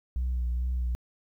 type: tone with vibrato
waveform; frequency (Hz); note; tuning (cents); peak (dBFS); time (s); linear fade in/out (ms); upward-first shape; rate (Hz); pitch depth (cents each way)
sine; 61.5; B1; -7; -24; 0.16-0.95; 0; sine; 2.3; 36
effects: tanh soft clip ceiling -24 dBFS + 11-bit